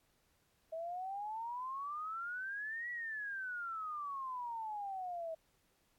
sine exponential two-way sweep, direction up then down, 638 to 1950 to 638 Hz, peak -39 dBFS, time 0.72-5.35 s, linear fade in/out 10 ms, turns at 2.9 s, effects pink hiss -75 dBFS RMS until 5.98 s + AAC 64 kbps

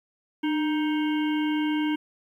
harmonic tone with a mistuned harmonic, 313 Hz, D#4, 10 cents sharp, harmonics 1 / 3 / 5 / 7 / 9 / 10, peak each -23 / -35 / -38 / -38 / -40 / -42 dBFS, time 0.43-1.96 s, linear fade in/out 10 ms, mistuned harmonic 1, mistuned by -60 cents, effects 10-bit

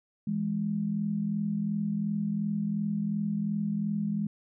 sine tone pair together, 164.81 / 207.6 Hz, E3 / G#3, 0 / 0 cents, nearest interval major third, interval 400 cents, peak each -33 / -28 dBFS, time 0.27-4.27 s, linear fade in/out 5 ms, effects none

